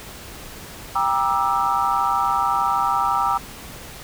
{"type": "chord", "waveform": "sine", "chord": "E half-diminished seventh", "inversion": "first", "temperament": "just", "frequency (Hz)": [791.1, 949.3, 1186.7, 1318.5], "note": ["G5", "Bb5", "D6", "E6"], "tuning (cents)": [16, 31, 18, 0], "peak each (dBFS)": -23, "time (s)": [0.95, 3.38], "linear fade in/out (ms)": 10, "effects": ["pink hiss -38 dBFS RMS until 4.03 s"]}